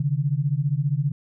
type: beating tone pair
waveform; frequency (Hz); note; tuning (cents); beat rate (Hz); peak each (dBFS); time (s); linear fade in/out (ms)
sine; 135.7 / 150.7; C#3 / D3; -36 / +45; 15; -23; 0-1.12; 5
effects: none